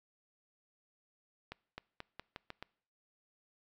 accelerating click train, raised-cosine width 0.3 ms, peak -27 dBFS, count 7, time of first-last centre 1.52-2.626 s, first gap 260 ms, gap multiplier 0.86, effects noise-tail reverb RT60 0.6 s tail -24 dB re dry

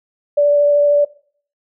sine tone with vibrato, 581 Hz, D5, 19 cents flat, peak -9 dBFS, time 0.37-1.05 s, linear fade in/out 10 ms, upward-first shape triangle, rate 13 Hz, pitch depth 10 cents each way, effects noise-tail reverb RT60 0.5 s tail -19 dB re dry

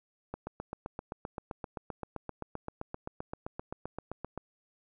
click train, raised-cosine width 1 ms, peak -23 dBFS, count 32, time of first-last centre 0.34-4.376 s, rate 7.68 Hz, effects none

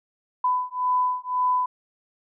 sine beating tone pair, 1000 / 1001.9 Hz, B5 / B5, +21 / +25 cents, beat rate 1.9 Hz, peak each -24 dBFS, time 0.44-1.66 s, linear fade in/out 5 ms, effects none

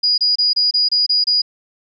sine tone bursts, 4898 Hz, D#8, 28 cents flat, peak -12 dBFS, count 8, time 0.03-1.419 s, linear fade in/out 10 ms, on 150 ms, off 27 ms, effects none

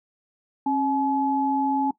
sine tone pair together, 271.4 / 852.7 Hz, C#4 / G#5, -36 / +45 cents, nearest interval octave + minor sixth, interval 1981 cents, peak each -23 dBFS, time 0.66-1.91 s, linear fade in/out 5 ms, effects noise-tail reverb RT60 0.1 s tail -18 dB re dry

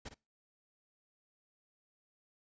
pink noise with echo, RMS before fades -44 dBFS, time 0.05-0.09 s, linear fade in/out 10 ms, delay 55 ms, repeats 1, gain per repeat -9 dB, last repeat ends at 0.145 s, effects noise-tail reverb RT60 0.3 s tail -25 dB re dry + resampled to 16000 Hz

